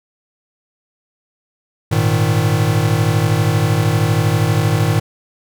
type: chord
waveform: square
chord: Ab suspended second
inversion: none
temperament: equal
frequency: 103.83 / 116.54 / 155.56 Hz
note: Ab2 / Bb2 / Eb3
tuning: 0 / 0 / 0 cents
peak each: -18 dBFS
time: 1.91-5 s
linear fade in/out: 10 ms
effects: none